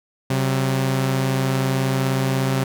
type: tone pair together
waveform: sawtooth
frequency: 132.8 / 189.43 Hz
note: C3 / F#3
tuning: +26 / +41 cents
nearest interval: tritone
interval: 615 cents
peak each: -15 / -23 dBFS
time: 0.3-2.64 s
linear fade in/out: 5 ms
effects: none